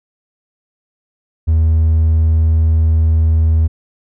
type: tone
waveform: triangle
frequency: 80.1 Hz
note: E2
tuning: 49 cents flat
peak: -6 dBFS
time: 1.47-3.68 s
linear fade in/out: 20 ms
effects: tanh soft clip ceiling -3 dBFS